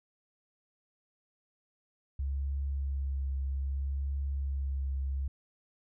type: tone with vibrato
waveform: sine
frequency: 68.5 Hz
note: C#2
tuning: 20 cents flat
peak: -30 dBFS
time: 2.19-5.28 s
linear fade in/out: 5 ms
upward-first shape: triangle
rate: 0.63 Hz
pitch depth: 25 cents each way
effects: none